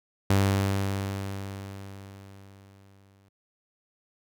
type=tone with exponential decay; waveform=sawtooth; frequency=98.1 Hz; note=G2; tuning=2 cents sharp; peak=-15 dBFS; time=0.3-3.29 s; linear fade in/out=5 ms; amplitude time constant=650 ms; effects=none